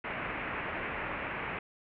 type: low-pass noise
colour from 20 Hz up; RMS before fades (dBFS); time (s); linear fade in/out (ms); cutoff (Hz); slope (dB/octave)
white; -37; 0.04-1.59; 5; 2500; 48
effects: none